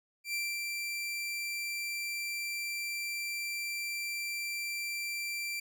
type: tone with ADSR envelope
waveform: sawtooth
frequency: 2352 Hz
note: D7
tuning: 2 cents sharp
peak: -28 dBFS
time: 0.24-5.6 s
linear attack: 98 ms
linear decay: 240 ms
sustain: -3 dB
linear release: 6 ms
effects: none